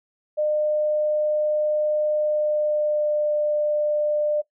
sine tone with pitch glide, 605 to 598.4 Hz, D#5 to D5, -49 to +32 cents, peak -19 dBFS, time 0.37-4.42 s, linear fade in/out 20 ms, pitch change -19 cents, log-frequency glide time 2.15-3.36 s, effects noise-tail reverb RT60 0.1 s tail -17 dB re dry

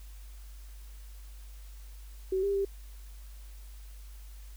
sine tone with pitch steps, 378.8 / 398.7 / 394.3 Hz, F#4 / G4 / G4, +41 / +29 / +10 cents, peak -26 dBFS, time 2.32-2.65 s, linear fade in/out 5 ms, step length 110 ms, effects added 50 Hz sine -44 dBFS peak until 4.56 s + white hiss -59 dBFS RMS until 4.56 s

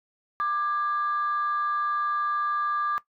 sine tone pair together, 1187 / 1653.6 Hz, D6 / G#6, +18 / -8 cents, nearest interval tritone, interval 574 cents, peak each -23 / -32 dBFS, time 0.4-2.98 s, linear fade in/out 0 ms, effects noise-tail reverb RT60 0.1 s tail -17 dB re dry + tanh soft clip ceiling -18 dBFS

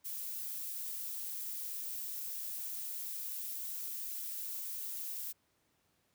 violet noise, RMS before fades -41 dBFS, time 0.04-5.33 s, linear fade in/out 20 ms, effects pink hiss -75 dBFS RMS until 6.14 s + high-pass 80 Hz 12 dB/octave

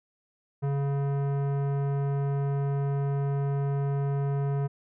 sine tone with tanh clipping, 140 Hz, C#3, 18 cents sharp, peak -27 dBFS, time 0.62-4.68 s, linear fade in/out 20 ms, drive 16 dB, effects none

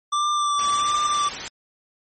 square tone with vibrato, 1174 Hz, D6, 1 cent flat, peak -20 dBFS, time 0.12-1.29 s, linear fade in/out 10 ms, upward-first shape triangle, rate 1.4 Hz, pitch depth 28 cents each way
white noise, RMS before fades -30 dBFS, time 0.59-1.48 s, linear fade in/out 0 ms
effects MP3 32 kbps

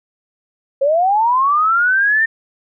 sine linear sweep, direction up, 530 to 1822 Hz, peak -11 dBFS, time 0.81-2.26 s, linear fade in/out 10 ms, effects none

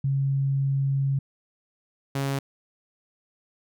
sine / sawtooth tone pair in turn, 137.1 / 137.64 Hz, C#3 / C#3, -19 / -12 cents, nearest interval unison, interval 7 cents, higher second, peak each -21 dBFS, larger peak neither, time 0.04-1.19 / 2.15-2.39 s, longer first, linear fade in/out 5 ms, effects none

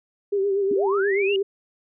sine tone with vibrato, 395.8 Hz, G4, 17 cents sharp, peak -19 dBFS, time 0.32-1.43 s, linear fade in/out 10 ms, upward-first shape sine, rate 8.3 Hz, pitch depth 51 cents each way
sine linear sweep, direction up, 226 to 2900 Hz, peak -25 dBFS, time 0.71-1.36 s, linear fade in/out 2 ms
effects none

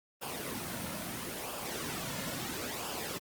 pink noise with flanger, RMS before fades -38 dBFS, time 0.21-3.19 s, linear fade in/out 20 ms, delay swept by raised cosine 0.49 to 2.59 ms, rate 0.75 Hz, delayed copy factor -0.55, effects high-pass 100 Hz 12 dB/octave + Opus 24 kbps

